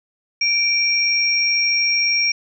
sine tone pair together, 2349 / 5587 Hz, D7 / F8, 0 / 0 cents, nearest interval octave + minor third, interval 1500 cents, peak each -18 dBFS, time 0.41-2.32 s, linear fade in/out 5 ms, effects none

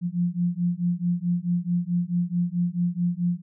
sine beating tone pair, 172.9 / 177.5 Hz, F3 / F3, -17 / +28 cents, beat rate 4.6 Hz, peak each -25 dBFS, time 0.01-3.42 s, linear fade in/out 50 ms, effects none

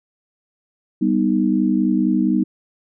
sine chord, G augmented, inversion none, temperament equal, 196 / 246.9 / 311.1 Hz, G3 / B3 / D#4, 0 / 0 / 0 cents, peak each -19 dBFS, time 1.01-2.44 s, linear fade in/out 10 ms, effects none

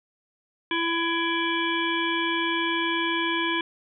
harmonic tone, 334.1 Hz, E4, 23 cents sharp, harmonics 1 / 3 / 5 / 7 / 9 / 10, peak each -28 / -29 / -30 / -30 / -35 / -32 dBFS, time 0.71-3.61 s, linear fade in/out 2 ms, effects none

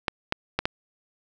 clicks, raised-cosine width 0.3 ms, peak -7 dBFS, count 4, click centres 0.082 / 0.324 / 0.59 / 0.655 s, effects none

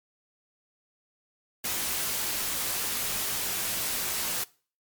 white noise with comb filter, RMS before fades -30 dBFS, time 1.64-4.44 s, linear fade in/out 5 ms, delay 19 ms, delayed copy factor -0.55, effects noise-tail reverb RT60 0.4 s tail -22 dB re dry + MP3 96 kbps

